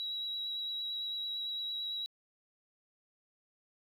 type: tone with vibrato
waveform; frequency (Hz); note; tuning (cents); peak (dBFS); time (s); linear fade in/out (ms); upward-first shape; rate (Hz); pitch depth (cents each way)
triangle; 3881; B7; -31; -32; 0-2.06; 0; triangle; 8.9; 17
effects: tanh soft clip ceiling -33 dBFS